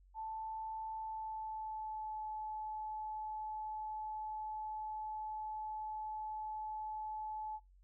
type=tone with pitch glide; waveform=sine; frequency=880 to 861.9 Hz; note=A5 to A5; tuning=0 to -36 cents; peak=-40 dBFS; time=0.14-7.6 s; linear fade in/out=50 ms; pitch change=-36 cents; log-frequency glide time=0.93-2.22 s; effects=noise-tail reverb RT60 0.2 s tail -26 dB re dry + added 46 Hz sine -61 dBFS peak until 7.83 s